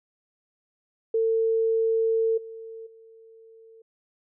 sine tone with level steps, 450 Hz, A4, 39 cents sharp, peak -20 / -37 / -48 dBFS, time 1.14-3.82 s, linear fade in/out 5 ms, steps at 2.37 / 2.86 s, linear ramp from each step 10 ms, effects none

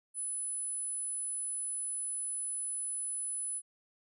sine tone, 10050 Hz, D#9, 16 cents sharp, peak -34 dBFS, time 0.14-3.62 s, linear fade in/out 50 ms, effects none

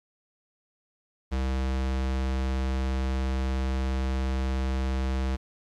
square tone, 65.5 Hz, C2, 2 cents sharp, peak -26 dBFS, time 1.31-5.37 s, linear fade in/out 20 ms, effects low-pass 6000 Hz 12 dB/octave + 10-bit

